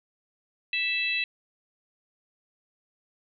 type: harmonic tone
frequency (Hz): 659.3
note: E5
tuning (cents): 0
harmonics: 3 / 4 / 5 / 6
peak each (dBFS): -35 / -26 / -38 / -33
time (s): 0.73-1.24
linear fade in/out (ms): 2
effects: none